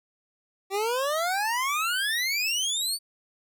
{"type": "exponential sweep", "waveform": "25% pulse", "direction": "up", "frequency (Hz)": [381.1, 4622], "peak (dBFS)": -21, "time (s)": [0.7, 2.99], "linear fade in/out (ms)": 50, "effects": []}